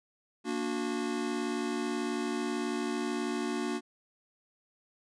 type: chord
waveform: square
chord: Bb augmented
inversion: none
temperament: just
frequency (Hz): 233.1 / 291.4 / 364.2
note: Bb3 / D4 / F#4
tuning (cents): 0 / -13 / -27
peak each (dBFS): -36 / -36 / -36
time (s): 0.44-3.81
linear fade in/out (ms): 50
effects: resampled to 22050 Hz